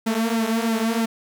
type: tone with flanger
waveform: sawtooth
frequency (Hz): 226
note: A3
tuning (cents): +47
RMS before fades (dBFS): -22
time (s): 0.06-1.06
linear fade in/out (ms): 10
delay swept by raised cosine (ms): 1.7 to 6.6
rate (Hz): 3.1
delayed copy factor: -0.7
effects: none